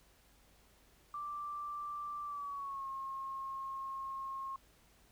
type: tone with pitch glide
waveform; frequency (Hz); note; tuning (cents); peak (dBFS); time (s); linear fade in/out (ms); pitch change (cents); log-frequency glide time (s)
sine; 1174.7 to 1077.2; D6 to C#6; 0 to -50; -39; 1.14-4.56; 2; -150; 2.24-2.88
effects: added 50 Hz sine -70 dBFS peak until 5.11 s + pink hiss -67 dBFS RMS until 5.11 s